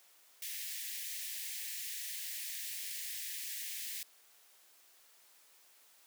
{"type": "high-pass noise", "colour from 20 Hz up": "white", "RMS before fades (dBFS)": -42, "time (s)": [0.42, 4.03], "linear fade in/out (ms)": 2, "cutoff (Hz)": 1700, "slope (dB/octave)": 96, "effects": ["white hiss -64 dBFS RMS until 6.06 s", "high-pass 400 Hz 12 dB/octave"]}